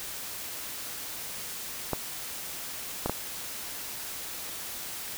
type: clicks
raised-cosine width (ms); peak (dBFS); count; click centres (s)
1; -13; 3; 1.933 / 3.06 / 3.096
effects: white hiss -38 dBFS RMS until 5.17 s